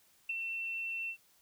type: tone with ADSR envelope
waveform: sine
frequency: 2696 Hz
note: E7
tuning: 38 cents sharp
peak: -31 dBFS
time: 0.29-1.17 s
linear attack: 7 ms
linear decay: 25 ms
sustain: -4 dB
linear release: 81 ms
effects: white hiss -67 dBFS RMS until 1.41 s